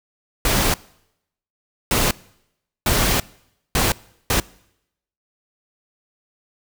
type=noise bursts at uneven times; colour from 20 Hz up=pink; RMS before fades=-18 dBFS; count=5; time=0.45-0.74 / 1.91-2.11 / 2.86-3.2 / 3.75-3.92 / 4.3-4.4 s; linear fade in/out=2 ms; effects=noise-tail reverb RT60 0.8 s tail -23 dB re dry